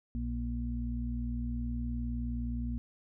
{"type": "harmonic tone", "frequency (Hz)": 59.5, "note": "A#1", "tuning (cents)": 36, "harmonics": [1, 2, 4], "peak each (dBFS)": [-34, -41, -37], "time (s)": [0.15, 2.78], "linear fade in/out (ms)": 0, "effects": []}